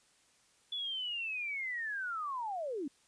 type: linear sweep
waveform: sine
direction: down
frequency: 3456 to 257.6 Hz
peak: -35 dBFS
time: 0.72-2.88 s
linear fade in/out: 5 ms
effects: white hiss -68 dBFS RMS until 3.07 s + resampled to 22050 Hz